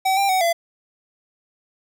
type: tone with pitch steps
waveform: square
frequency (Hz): 763 / 792 / 750 / 678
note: G5 / G5 / F#5 / E5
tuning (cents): -47 / +18 / +23 / +49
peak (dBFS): -17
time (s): 0.05-0.53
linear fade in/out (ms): 10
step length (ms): 120
effects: none